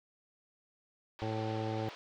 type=band-pass noise; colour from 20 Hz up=pink; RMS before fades=-49 dBFS; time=1.19-1.95 s; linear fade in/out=0 ms; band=430 to 4500 Hz; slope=24 dB/octave
type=harmonic tone; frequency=110 Hz; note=A2; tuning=in tune; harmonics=1 / 2 / 3 / 4 / 5 / 7 / 8; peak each=-37 / -44 / -40 / -42 / -42 / -42 / -48 dBFS; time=1.22-1.89 s; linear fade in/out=0 ms
effects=none